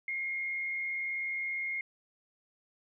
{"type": "tone with frequency modulation", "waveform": "sine", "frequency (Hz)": 2139, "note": "C7", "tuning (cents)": 38, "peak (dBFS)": -32, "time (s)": [0.08, 1.81], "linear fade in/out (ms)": 2, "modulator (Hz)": 79.1, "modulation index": 0.47, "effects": []}